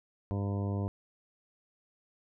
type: harmonic tone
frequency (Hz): 100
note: G2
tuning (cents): +35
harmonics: 1 / 2 / 3 / 4 / 5 / 6 / 7 / 9 / 10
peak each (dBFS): -31 / -37 / -41 / -43 / -45 / -47 / -48 / -50 / -51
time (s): 0.31-0.88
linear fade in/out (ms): 0
effects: none